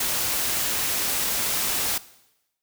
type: noise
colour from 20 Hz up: white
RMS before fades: -25 dBFS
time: 0-1.98 s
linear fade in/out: 5 ms
effects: noise-tail reverb RT60 0.9 s tail -18 dB re dry